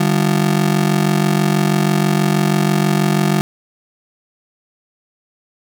35% pulse ring-modulated tone, 174.61 Hz, F3, in tune, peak -8 dBFS, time 0-3.41 s, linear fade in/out 0 ms, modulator 23.1 Hz, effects none

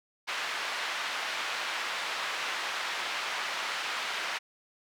pink band-pass noise, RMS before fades -34 dBFS, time 0.27-4.39 s, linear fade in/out 20 ms, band 1100 to 3600 Hz, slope 12 dB/octave, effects none

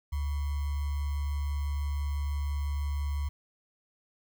sine tone with sample-and-hold, 72 Hz, D2, 34 cents flat, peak -28 dBFS, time 0.12-3.29 s, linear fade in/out 10 ms, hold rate 1050 Hz, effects none

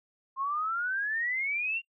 sine exponential sweep, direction up, 1055 to 2797 Hz, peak -28 dBFS, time 0.36-1.82 s, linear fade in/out 50 ms, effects noise-tail reverb RT60 0.1 s tail -24 dB re dry

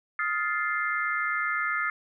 sine chord, F dominant seventh, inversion third, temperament just, 1257.2 / 1396.9 / 1746.1 / 2095 Hz, Eb6 / F6 / A6 / C7, +18 / 0 / -14 / +2 cents, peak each -31 dBFS, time 0.19-1.9 s, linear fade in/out 2 ms, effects none

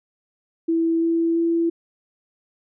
sine tone with pitch steps, 329.7 / 332.2 / 334.7 Hz, E4 / E4 / E4, 0 / +13 / +26 cents, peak -17 dBFS, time 0.68-1.7 s, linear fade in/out 10 ms, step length 340 ms, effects none

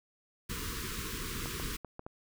pink band-stop noise, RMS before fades -38 dBFS, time 0.49-1.77 s, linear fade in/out 10 ms, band 480 to 1000 Hz, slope 96 dB/octave
clicks, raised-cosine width 1 ms, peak -28 dBFS, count 5, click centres 1.458 / 1.599 / 1.847 / 1.994 / 2.065 s
effects none

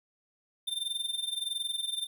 square tone with amplitude modulation, 3589 Hz, A7, 34 cents sharp, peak -29 dBFS, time 0.67-2.07 s, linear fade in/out 10 ms, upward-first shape sine, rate 21.5 Hz, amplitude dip 80%, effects none

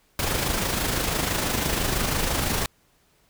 pink noise with amplitude modulation, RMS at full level -23 dBFS, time 0.19-2.66 s, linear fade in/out 2 ms, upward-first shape sine, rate 26 Hz, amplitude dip 45%, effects pink hiss -63 dBFS RMS until 3.29 s

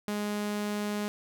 sawtooth tone, 207.7 Hz, G#3, in tune, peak -26 dBFS, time 0.08-1.08 s, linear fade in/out 0 ms, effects none

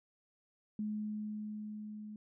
sine tone with level ramp, 212.1 Hz, G#3, 37 cents sharp, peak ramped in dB -34 to -44 dBFS, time 0.79-2.16 s, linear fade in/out 2 ms, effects none

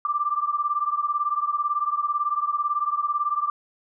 sine beating tone pair, 1174.7 / 1192.7 Hz, D6 / D6, 0 / +26 cents, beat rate 18 Hz, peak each -24 / -26 dBFS, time 0.05-3.5 s, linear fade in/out 2 ms, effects none

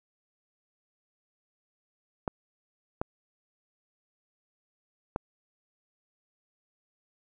clicks, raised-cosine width 1 ms, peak -15 dBFS, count 3, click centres 2.278 / 3.015 / 5.161 s, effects none

